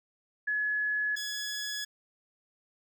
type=tone pair in turn; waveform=sine / 15% pulse; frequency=1698 / 1689.3 Hz; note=G#6 / G#6; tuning=+38 / +29 cents; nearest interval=unison; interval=9 cents; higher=first; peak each=-27 dBFS; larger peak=neither; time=0.47-1.16 / 1.16-1.85 s; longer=neither; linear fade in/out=10 ms; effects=none